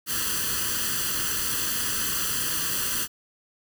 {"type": "noise with comb filter", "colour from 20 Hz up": "white", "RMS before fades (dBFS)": -27, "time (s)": [0.06, 3.08], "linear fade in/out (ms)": 50, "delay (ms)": 0.66, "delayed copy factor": 0.85, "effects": []}